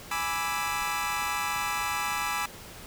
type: chord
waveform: 25% pulse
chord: E dominant seventh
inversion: first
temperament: equal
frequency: 830.6 / 987.8 / 1174.7 / 1318.5 Hz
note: G#5 / B5 / D6 / E6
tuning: 0 / 0 / 0 / 0 cents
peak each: -30 dBFS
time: 0.11-2.46 s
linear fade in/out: 5 ms
effects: pink hiss -45 dBFS RMS until 2.86 s

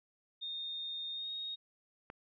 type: tone with pitch glide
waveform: sine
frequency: 3668 to 3734 Hz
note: A#7 to A#7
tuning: -29 to +2 cents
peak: -38 dBFS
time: 0.41-1.56 s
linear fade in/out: 20 ms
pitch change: +31 cents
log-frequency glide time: 1.12-1.3 s
type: click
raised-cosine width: 0.5 ms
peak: -30 dBFS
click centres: 2.101 s
effects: none

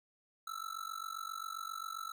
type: tone with amplitude modulation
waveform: square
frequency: 1322 Hz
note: E6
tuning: 5 cents sharp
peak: -37 dBFS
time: 0.47-2.12 s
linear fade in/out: 5 ms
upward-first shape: sine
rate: 47.5 Hz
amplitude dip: 95%
effects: none

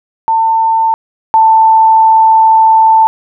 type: tone pair in turn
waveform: sine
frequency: 897 / 887.2 Hz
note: A5 / A5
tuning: +33 / +14 cents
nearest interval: unison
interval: 19 cents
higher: first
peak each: -7 / -3 dBFS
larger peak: second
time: 0.28-0.94 / 1.34-3.07 s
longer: second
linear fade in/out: 0 ms
effects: none

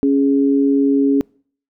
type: tone pair together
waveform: sine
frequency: 277.2 / 415.3 Hz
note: C#4 / G#4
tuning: 0 / 0 cents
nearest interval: perfect fifth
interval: 700 cents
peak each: -12 / -19 dBFS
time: 0.03-1.21 s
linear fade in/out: 0 ms
effects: noise-tail reverb RT60 0.5 s tail -26 dB re dry

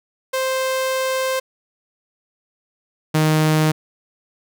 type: tone pair in turn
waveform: sawtooth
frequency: 523.3 / 155.58 Hz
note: C5 / D#3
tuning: 0 / 0 cents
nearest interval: octave + major sixth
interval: 2100 cents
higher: first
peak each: -15 / -10 dBFS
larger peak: second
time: 0.33-1.4 / 3.14-3.72 s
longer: first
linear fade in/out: 10 ms
effects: none

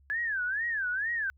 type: tone with vibrato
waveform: sine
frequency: 1661.2 Hz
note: G#6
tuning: in tune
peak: -28 dBFS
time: 0.1-1.3 s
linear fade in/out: 0 ms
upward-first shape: sine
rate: 2.2 Hz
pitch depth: 230 cents each way
effects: added 69 Hz sine -58 dBFS peak until 1.37 s

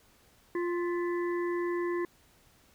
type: harmonic tone with a mistuned harmonic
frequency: 349.2 Hz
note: F4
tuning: in tune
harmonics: 1 / 3 / 5 / 6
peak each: -29 / -39 / -43 / -45 dBFS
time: 0.55-2.05 s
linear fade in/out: 2 ms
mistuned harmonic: 6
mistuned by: -82 cents
effects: pink hiss -63 dBFS RMS until 2.74 s

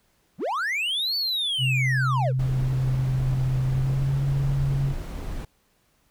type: linear two-way sweep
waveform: triangle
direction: up then down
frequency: 116.7 to 4541 to 412.3 Hz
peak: -22 dBFS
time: 0.38-2.33 s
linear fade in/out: 50 ms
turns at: 1.16 s
type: tone with pitch glide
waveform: sine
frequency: 130 to 137.41 Hz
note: C3 to C#3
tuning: -11 to -15 cents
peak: -21 dBFS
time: 1.58-4.95 s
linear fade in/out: 50 ms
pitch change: +96 cents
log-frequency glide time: 3.64-4.17 s
type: noise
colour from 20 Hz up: brown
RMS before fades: -31 dBFS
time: 2.39-5.45 s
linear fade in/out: 5 ms
effects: pink hiss -66 dBFS RMS until 6.1 s

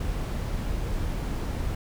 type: noise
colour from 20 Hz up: brown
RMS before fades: -29 dBFS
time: 0-1.75 s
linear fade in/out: 5 ms
effects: none

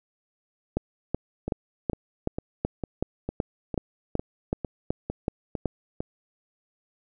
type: two click trains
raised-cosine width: 2 ms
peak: -16 / -11 dBFS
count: 11 / 14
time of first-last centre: 1.48-6.005 / 0.77-5.657 s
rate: 2.21 / 2.66 Hz
effects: none

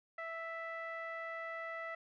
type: tone with low-pass filter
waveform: sawtooth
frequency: 659.3 Hz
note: E5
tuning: in tune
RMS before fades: -43 dBFS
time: 0.18-1.95 s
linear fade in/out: 5 ms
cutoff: 1800 Hz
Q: 6.8
effects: none

